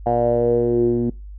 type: tone with low-pass filter sweep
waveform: 10% pulse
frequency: 119.2 Hz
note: A#2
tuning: 39 cents sharp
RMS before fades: -18 dBFS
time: 0.06-1.1 s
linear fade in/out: 5 ms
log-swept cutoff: 730 to 280 Hz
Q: 5.6
effects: noise-tail reverb RT60 0.3 s tail -25 dB re dry + added 50 Hz sine -33 dBFS peak until 1.38 s